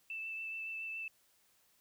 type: tone with vibrato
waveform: sine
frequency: 2648 Hz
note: E7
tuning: 7 cents sharp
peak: -39 dBFS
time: 0.1-1.08 s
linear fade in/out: 2 ms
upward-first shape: triangle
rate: 7.1 Hz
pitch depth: 16 cents each way
effects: white hiss -71 dBFS RMS until 1.8 s